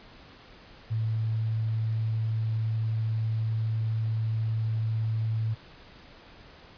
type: tone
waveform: sine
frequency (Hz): 111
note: A2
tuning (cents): +16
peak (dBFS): -25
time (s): 0.9-5.55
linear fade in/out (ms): 20
effects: pink hiss -51 dBFS RMS until 6.77 s + resampled to 11025 Hz